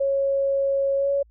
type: tone with pitch glide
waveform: sine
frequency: 550 to 559.3 Hz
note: C#5 to C#5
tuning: -14 to +15 cents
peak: -19 dBFS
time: 0-1.23 s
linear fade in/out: 10 ms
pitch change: +29 cents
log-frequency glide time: 0.96-1.1 s
effects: added 56 Hz sine -52 dBFS peak until 1.3 s